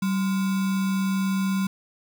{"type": "tone with sample-and-hold", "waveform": "sine", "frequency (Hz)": 192, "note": "G3", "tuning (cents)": -36, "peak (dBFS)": -21, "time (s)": [0.02, 1.67], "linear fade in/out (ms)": 5, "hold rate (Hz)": 1225, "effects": []}